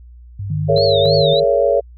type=tone; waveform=sine; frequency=99.6 Hz; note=G2; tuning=28 cents sharp; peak=-22 dBFS; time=0.39-1.23 s; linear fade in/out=5 ms
type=tone with tremolo; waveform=sine; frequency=151.7 Hz; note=D#3; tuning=44 cents flat; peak=-18 dBFS; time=0.5-1.44 s; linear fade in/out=5 ms; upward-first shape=square; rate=1.8 Hz; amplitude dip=65%
type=chord; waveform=sine; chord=A# half-diminished seventh; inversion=third; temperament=just; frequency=419.5 / 466.2 / 559.4 / 671.3 Hz; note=G#4 / A#4 / C#5 / E5; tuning=+17 / 0 / +16 / +31 cents; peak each=-19 / -18 / -14 / -19 dBFS; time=0.68-1.81 s; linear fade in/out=20 ms
type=tone with vibrato; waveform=sine; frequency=3979 Hz; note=B7; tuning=12 cents sharp; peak=-19 dBFS; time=0.76-1.4 s; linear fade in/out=5 ms; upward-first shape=triangle; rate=3.2 Hz; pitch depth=200 cents each way
effects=added 60 Hz sine -37 dBFS peak until 1.97 s